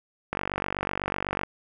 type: click train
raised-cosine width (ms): 0.5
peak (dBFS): -12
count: 54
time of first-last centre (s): 0.33-1.434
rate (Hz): 48
effects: none